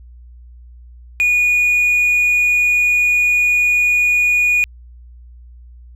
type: tone with hard clipping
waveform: sine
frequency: 2453 Hz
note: D#7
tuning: 25 cents flat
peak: -12 dBFS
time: 1.2-4.64 s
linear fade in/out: 0 ms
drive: 2 dB
effects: added 60 Hz sine -37 dBFS peak until 5.95 s